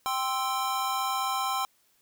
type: chord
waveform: square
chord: C major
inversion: second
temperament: equal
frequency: 784 / 1046.5 / 1318.5 Hz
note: G5 / C6 / E6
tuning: 0 / 0 / 0 cents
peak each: -32 / -31 / -34 dBFS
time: 0.06-1.65 s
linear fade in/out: 0 ms
effects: white hiss -67 dBFS RMS until 2.01 s